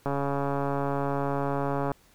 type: click train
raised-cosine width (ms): 1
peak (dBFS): -15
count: 261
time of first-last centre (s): 0.06-1.917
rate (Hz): 140
effects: pink hiss -60 dBFS RMS until 2.14 s